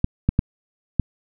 clicks, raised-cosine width 5 ms, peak -4 dBFS, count 4, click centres 0.044 / 0.29 / 0.391 / 0.997 s, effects none

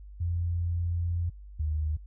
sine tone pair in turn, 86.1 / 76.89 Hz, F2 / D#2, -24 / -20 cents, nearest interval major second, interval 196 cents, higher first, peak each -26 / -26 dBFS, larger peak neither, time 0.2-1.3 / 1.59-1.97 s, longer first, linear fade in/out 10 ms, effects added 50 Hz sine -43 dBFS peak until 2.06 s

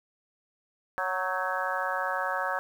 harmonic tone with a mistuned harmonic, 185 Hz, F#3, in tune, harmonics 3 / 4 / 5 / 6 / 7 / 8 / 9, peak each -35 / -35 / -35 / -35 / -35 / -35 / -35 dBFS, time 0.98-2.59 s, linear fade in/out 0 ms, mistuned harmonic 8, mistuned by +61 cents, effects 9-bit

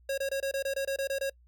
square tone bursts, 546 Hz, C#5, 26 cents flat, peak -29 dBFS, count 11, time 0.09-1.298 s, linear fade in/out 5 ms, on 88 ms, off 24 ms, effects noise-tail reverb RT60 0.1 s tail -25 dB re dry + added 60 Hz sine -57 dBFS peak until 1.47 s

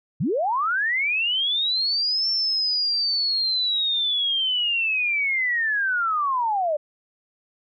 sine linear two-way sweep, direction up then down, 110.7 to 5430 to 577 Hz, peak -20 dBFS, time 0.2-6.77 s, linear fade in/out 10 ms, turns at 2.29 s, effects none

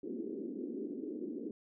white band-pass noise, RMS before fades -41 dBFS, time 0.03-1.51 s, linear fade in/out 2 ms, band 230 to 390 Hz, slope 48 dB/octave, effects none

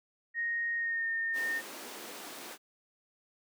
sine tone with pitch glide, 1864.7 to 1826.3 Hz, A#6 to A#6, 0 to -36 cents, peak -30 dBFS, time 0.34-1.62 s, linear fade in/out 50 ms, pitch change -36 cents, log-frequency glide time 0.76-1.08 s
pink high-pass noise, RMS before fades -45 dBFS, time 1.33-2.58 s, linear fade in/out 50 ms, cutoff 250 Hz, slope 24 dB/octave
effects none

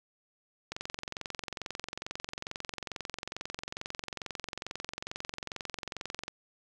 click train, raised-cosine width 0.2 ms, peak -19 dBFS, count 125, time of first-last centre 0.72-6.281 s, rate 22.3 Hz, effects none

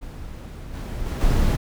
brown noise with level steps, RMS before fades -35 / -29 / -25 / -19 dBFS, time 0.01-1.57 s, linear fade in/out 20 ms, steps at 0.73 / 1.05 / 1.2 s, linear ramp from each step 20 ms, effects none

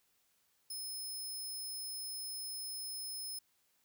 15% pulse tone, 5190 Hz, E8, 28 cents flat, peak -35 dBFS, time 0.7-3.39 s, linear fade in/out 5 ms, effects white hiss -75 dBFS RMS until 3.84 s

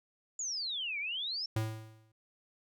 sine exponential two-way sweep, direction down then up, 7090 to 2210 to 5480 Hz, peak -34 dBFS, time 0.39-1.46 s, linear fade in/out 5 ms, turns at 0.99 s
square tone with exponential decay, 110.1 Hz, A2, 2 cents sharp, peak -29 dBFS, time 1.56-2.12 s, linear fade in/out 5 ms, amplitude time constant 120 ms
effects none

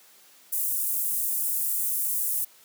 pink high-pass noise, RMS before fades -27 dBFS, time 0.52-2.45 s, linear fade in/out 10 ms, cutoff 10000 Hz, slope 24 dB/octave, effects white hiss -55 dBFS RMS until 2.64 s + high-pass 200 Hz 12 dB/octave

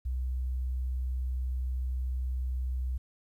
sine tone, 63.4 Hz, B1, 46 cents sharp, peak -29 dBFS, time 0.05-2.98 s, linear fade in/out 10 ms, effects 11-bit

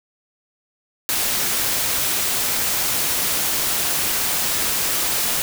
white noise, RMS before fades -21 dBFS, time 1.09-5.42 s, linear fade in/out 0 ms, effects none

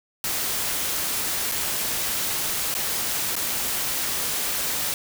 white noise with dropouts, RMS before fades -26 dBFS, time 0.24-4.94 s, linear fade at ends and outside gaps 1 ms, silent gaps 1.516-1.52 / 2.741-2.75 / 3.355-3.364 s, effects none

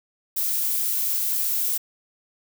violet noise, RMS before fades -24 dBFS, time 0.36-1.78 s, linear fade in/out 10 ms, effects none

